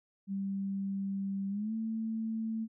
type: tone with pitch glide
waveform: sine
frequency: 196 to 222.6 Hz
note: G3 to A3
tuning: 0 to +20 cents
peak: -32 dBFS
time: 0.27-2.68 s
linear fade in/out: 50 ms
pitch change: +220 cents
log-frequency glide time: 1.49-1.73 s
effects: none